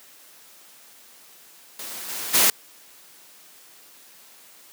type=noise with level steps; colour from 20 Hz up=white; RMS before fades=-35 / -31 / -17 dBFS; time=1.79-2.5 s; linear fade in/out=2 ms; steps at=2.08 / 2.33 s; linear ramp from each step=20 ms; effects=white hiss -50 dBFS RMS until 4.72 s + high-pass 200 Hz 12 dB/octave